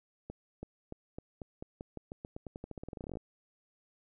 accelerating click train, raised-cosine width 2 ms, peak -28 dBFS, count 28, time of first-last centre 0.3-3.171 s, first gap 330 ms, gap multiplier 0.89, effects none

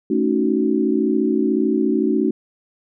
sine chord, D# half-diminished seventh, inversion second, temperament equal with one note detuned, 220 / 277.2 / 311.1 / 373 Hz, A3 / C#4 / D#4 / F#4, 0 / 0 / 0 / +14 cents, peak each -21 dBFS, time 0.1-2.31 s, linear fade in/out 5 ms, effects none

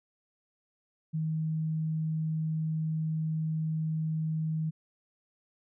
sine tone, 158.1 Hz, D#3, 28 cents sharp, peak -28 dBFS, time 1.13-4.71 s, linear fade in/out 20 ms, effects none

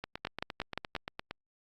two click trains, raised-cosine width 0.3 ms, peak -17 / -21 dBFS, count 5 / 12, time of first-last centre 0.25-0.952 / 0.04-1.31 s, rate 5.7 / 8.66 Hz, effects Opus 48 kbps

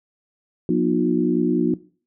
sine tone cluster, 179.5 / 241.4 / 307.5 / 357.3 Hz, F3 / B3 / D#4 / F4, +48 / -39 / -20 / +40 cents, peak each -22 dBFS, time 0.69-1.74 s, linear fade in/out 2 ms, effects noise-tail reverb RT60 0.4 s tail -18 dB re dry

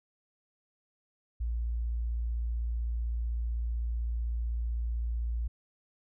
sine tone, 57.9 Hz, A#1, 11 cents flat, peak -29 dBFS, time 1.4-5.48 s, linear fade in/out 10 ms, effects none

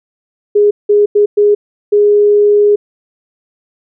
sine tone bursts at uneven times, 413.4 Hz, G#4, 8 cents flat, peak -5 dBFS, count 5, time 0.55-0.71 / 0.89-1.06 / 1.15-1.26 / 1.37-1.55 / 1.92-2.76 s, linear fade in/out 10 ms, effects none

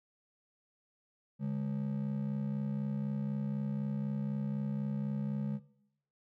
triangle ring-modulated tone, 174.61 Hz, F3, in tune, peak -27 dBFS, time 1.39-5.6 s, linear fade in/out 50 ms, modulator 32 Hz, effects noise-tail reverb RT60 0.8 s tail -19 dB re dry

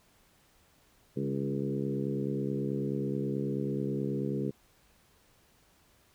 harmonic tone with a mistuned harmonic, 69.3 Hz, C#2, in tune, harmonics 2 / 3 / 4 / 5 / 6 / 7, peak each -35 / -35 / -37 / -38 / -37 / -42 dBFS, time 1.16-4.51 s, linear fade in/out 10 ms, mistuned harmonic 3, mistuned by -38 cents, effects pink hiss -65 dBFS RMS until 6.14 s

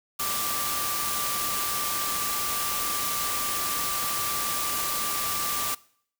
sine tone in noise, 1174.7 Hz, D6, in tune, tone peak -32 dBFS, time 0.19-5.75 s, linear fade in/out 10 ms, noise white, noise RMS -29 dBFS, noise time 0.19-5.75 s, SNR -6 dB, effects noise-tail reverb RT60 0.6 s tail -22 dB re dry

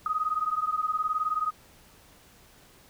sine beating tone pair, 1244.5 / 1263.5 Hz, D#6 / D#6, 0 / +26 cents, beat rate 19 Hz, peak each -28 / -29 dBFS, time 0.06-1.51 s, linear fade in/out 2 ms, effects pink hiss -56 dBFS RMS until 2.89 s

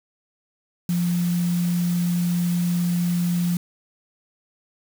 sine tone in noise, 174.61 Hz, F3, in tune, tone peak -19 dBFS, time 0.89-3.57 s, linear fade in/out 2 ms, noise white, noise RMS -37 dBFS, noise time 0.89-3.57 s, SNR +15 dB, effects none

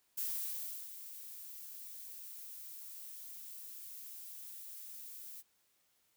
violet noise with ADSR envelope, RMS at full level -37 dBFS, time 0.17-5.43 s, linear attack 13 ms, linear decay 720 ms, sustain -12 dB, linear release 37 ms, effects white hiss -75 dBFS RMS until 6.16 s

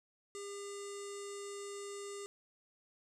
square tone with low-pass filter, 402.8 Hz, G4, 47 cents sharp, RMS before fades -45 dBFS, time 0.35-2.26 s, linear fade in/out 0 ms, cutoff 8000 Hz, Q 5.3, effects none

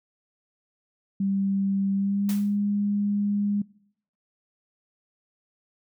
sine tone with pitch glide, 196 to 204 Hz, G3 to G#3, 0 to -31 cents, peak -22 dBFS, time 1.2-3.62 s, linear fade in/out 5 ms, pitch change +69 cents, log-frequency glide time 1.94-2.4 s
white noise with exponential decay, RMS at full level -34 dBFS, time 2.29-2.57 s, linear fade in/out 1 ms, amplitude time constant 59 ms
effects noise-tail reverb RT60 0.7 s tail -23 dB re dry

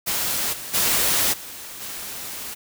white noise with level steps, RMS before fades -24 / -34 / -20 / -37 / -33 dBFS, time 0.06-2.55 s, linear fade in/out 20 ms, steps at 0.52 / 0.73 / 1.32 / 1.8 s, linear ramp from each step 20 ms, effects none

